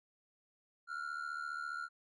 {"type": "ring-modulated tone", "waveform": "triangle", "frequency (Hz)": 1396.9, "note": "F6", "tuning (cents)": 0, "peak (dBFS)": -34, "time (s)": [0.87, 1.89], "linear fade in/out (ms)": 50, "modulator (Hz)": 37.4, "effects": ["resampled to 24000 Hz"]}